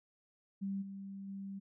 sine tone with level steps, 196 Hz, G3, in tune, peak -35 / -43 / -41 dBFS, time 0.61-1.6 s, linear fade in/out 20 ms, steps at 0.81 / 1.27 s, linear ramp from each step 20 ms, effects none

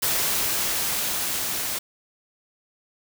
white noise with level ramp, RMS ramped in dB -23 to -28 dBFS, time 0.02-1.79 s, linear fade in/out 10 ms, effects none

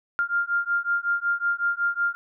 sine beating tone pair, 1396.9 / 1402.3 Hz, F6 / F6, 0 / +7 cents, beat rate 5.4 Hz, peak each -25 dBFS, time 0.19-2.15 s, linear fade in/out 0 ms, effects none

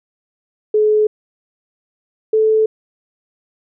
sine tone pair in turn, 426.6 / 436.8 Hz, G#4 / A4, +46 / -13 cents, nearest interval unison, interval 41 cents, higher second, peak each -10 dBFS, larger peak neither, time 0.74-1.07 / 2.33-2.66 s, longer neither, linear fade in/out 5 ms, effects none

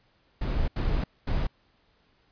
brown noise bursts at uneven times, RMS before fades -26 dBFS, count 3, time 0.41-0.68 / 0.76-1.04 / 1.27-1.47 s, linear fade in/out 5 ms, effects pink hiss -66 dBFS RMS until 2.31 s + resampled to 11025 Hz

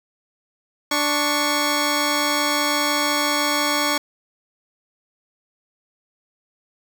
10% pulse tone pair together, 293.1 / 1106.6 Hz, D4 / C#6, -3 / -3 cents, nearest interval octave + major seventh, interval 2300 cents, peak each -13 dBFS, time 0.91-3.98 s, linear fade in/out 5 ms, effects none

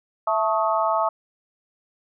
harmonic tone with a mistuned harmonic, 220 Hz, A3, in tune, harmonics 3 / 4 / 5 / 6, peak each -23 / -24 / -25 / -26 dBFS, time 0.27-1.09 s, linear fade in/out 5 ms, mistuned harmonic 6, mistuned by -72 cents, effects none

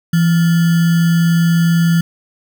sine tone with sample-and-hold, 167.9 Hz, E3, 32 cents sharp, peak -9 dBFS, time 0.13-2.01 s, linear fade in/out 5 ms, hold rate 1575 Hz, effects none

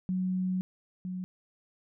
sine tone pair in turn, 185 / 183.62 Hz, F#3 / F#3, 0 / -13 cents, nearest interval unison, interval 13 cents, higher first, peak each -27 / -33 dBFS, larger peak first, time 0.09-0.61 / 1.05-1.24 s, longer first, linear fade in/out 0 ms, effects none

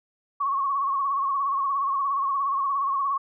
sine tone with vibrato, 1103 Hz, C#6, 9 cents flat, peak -22 dBFS, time 0.4-3.18 s, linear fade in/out 10 ms, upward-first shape sine, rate 17 Hz, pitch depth 61 cents each way, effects none

